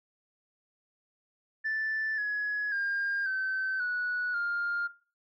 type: tone with pitch steps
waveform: sine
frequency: 1760 / 1682.5 / 1608.3 / 1537.5 / 1469.8 / 1405 Hz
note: A6 / G#6 / G6 / G6 / F#6 / F6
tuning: 0 / +22 / +44 / -34 / -12 / +10 cents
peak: -27 dBFS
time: 1.64-4.88 s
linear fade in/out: 20 ms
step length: 540 ms
effects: noise-tail reverb RT60 0.4 s tail -18 dB re dry + tanh soft clip ceiling -25 dBFS